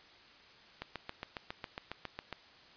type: click train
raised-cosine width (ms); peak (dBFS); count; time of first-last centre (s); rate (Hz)
0.3; -23; 12; 0.82-2.327; 7.3
effects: white hiss -58 dBFS RMS until 2.76 s + resampled to 11025 Hz